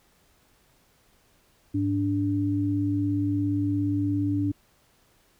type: tone pair together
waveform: sine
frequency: 102.62 / 290.7 Hz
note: G#2 / D4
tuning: -20 / -18 cents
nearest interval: octave + tritone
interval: 1802 cents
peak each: -27 / -24 dBFS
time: 1.74-4.52 s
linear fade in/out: 10 ms
effects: pink hiss -63 dBFS RMS until 5.39 s